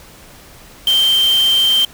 sine tone in noise, 3136 Hz, G7, in tune, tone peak -10 dBFS, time 0.87-1.85 s, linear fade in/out 2 ms, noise white, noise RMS -26 dBFS, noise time 0.87-1.85 s, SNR +13 dB, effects pink hiss -41 dBFS RMS until 1.93 s

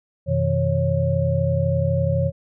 sine tone cluster, 91.6 / 128 / 160 / 550 Hz, F#2 / C3 / D#3 / C#5, -17 / -38 / +49 / -14 cents, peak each -23 dBFS, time 0.26-2.32 s, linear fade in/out 50 ms, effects none

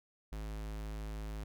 square tone, 53 Hz, G#1, 36 cents sharp, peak -40 dBFS, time 0.32-1.44 s, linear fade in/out 5 ms, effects none

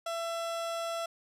30% pulse tone, 670 Hz, E5, 28 cents sharp, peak -30 dBFS, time 0.06-1.06 s, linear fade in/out 5 ms, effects low-pass 11000 Hz 12 dB/octave

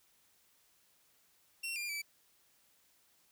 sawtooth tone with pitch steps, 2726 / 2402 / 2310 Hz, F7 / D7 / D7, -43 / +38 / -29 cents, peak -34 dBFS, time 1.63-2.02 s, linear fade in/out 10 ms, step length 130 ms, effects white hiss -70 dBFS RMS until 3.31 s

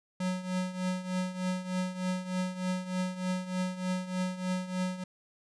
square tone with tremolo, 183.9 Hz, F#3, 10 cents flat, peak -28 dBFS, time 0.2-5.04 s, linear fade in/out 5 ms, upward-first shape triangle, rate 3.3 Hz, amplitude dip 80%, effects resampled to 22050 Hz

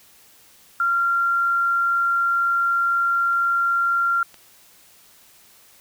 sine tone, 1381 Hz, F6, 20 cents flat, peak -17 dBFS, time 0.8-4.23 s, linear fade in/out 2 ms
clicks, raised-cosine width 0.2 ms, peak -30 / -27 dBFS, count 2, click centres 3.331 / 4.343 s
effects white hiss -52 dBFS RMS until 5.8 s

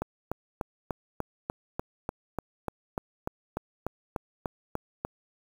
click train, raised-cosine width 1 ms, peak -16 dBFS, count 18, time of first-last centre 0.02-5.05 s, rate 3.38 Hz, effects 7-bit

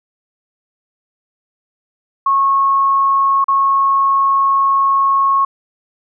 sine tone with dropouts, 1095 Hz, C#6, 22 cents flat, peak -10 dBFS, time 2.26-5.45 s, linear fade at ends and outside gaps 5 ms, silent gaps 3.443-3.482 s, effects none

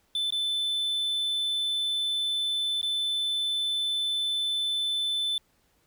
triangle tone with dropouts, 3520 Hz, A7, in tune, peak -24 dBFS, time 0.15-5.38 s, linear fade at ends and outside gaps 2 ms, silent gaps 0.305-0.323 / 2.814-2.829 s, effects pink hiss -68 dBFS RMS until 5.86 s

